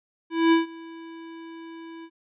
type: tone with ADSR envelope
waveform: square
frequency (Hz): 329.6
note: E4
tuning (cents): 0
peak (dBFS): -15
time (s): 0.3-2.1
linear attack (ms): 220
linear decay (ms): 140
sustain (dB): -24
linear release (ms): 60
effects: resampled to 8000 Hz